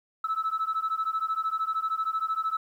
sine beating tone pair, 1300 / 1313 Hz, E6 / E6, -24 / -7 cents, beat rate 13 Hz, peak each -28 / -28 dBFS, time 0.24-2.57 s, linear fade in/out 5 ms, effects tanh soft clip ceiling -21 dBFS + 10-bit

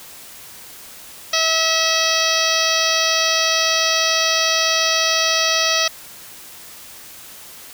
harmonic tone, 647 Hz, E5, 32 cents flat, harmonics 1 / 2 / 3 / 4 / 5 / 6 / 7 / 8 / 9, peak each -24 / -24 / -24 / -24 / -24 / -24 / -24 / -24 / -24 dBFS, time 1.33-5.88 s, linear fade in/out 5 ms, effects white hiss -39 dBFS RMS until 7.73 s

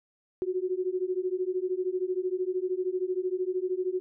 sine beating tone pair, 361.9 / 374.9 Hz, F#4 / F#4, -38 / +23 cents, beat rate 13 Hz, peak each -30 dBFS, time 0.42-4 s, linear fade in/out 0 ms, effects none

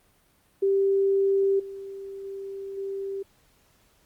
sine tone with level steps, 392 Hz, G4, in tune, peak -19 / -35 / -33 / -29 dBFS, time 0.62-3.23 s, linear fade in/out 10 ms, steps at 1.59 / 2.24 / 2.77 s, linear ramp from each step 10 ms, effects pink hiss -63 dBFS RMS until 4.05 s + Opus 32 kbps

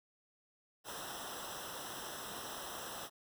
pink noise with comb filter, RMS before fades -45 dBFS, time 0.84-3.1 s, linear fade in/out 50 ms, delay 0.44 ms, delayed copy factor -0.9, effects none

